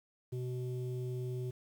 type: tone with low-pass filter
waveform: square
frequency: 125.4 Hz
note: B2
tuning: 27 cents sharp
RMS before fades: -38 dBFS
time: 0.32-1.51 s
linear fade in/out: 10 ms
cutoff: 330 Hz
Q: 2.5
effects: 10-bit